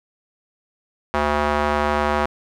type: tone with band-pass filter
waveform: square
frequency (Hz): 74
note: D2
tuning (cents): +14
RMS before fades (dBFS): -20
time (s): 1.14-2.26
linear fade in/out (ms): 0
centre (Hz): 1000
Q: 1.2
effects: none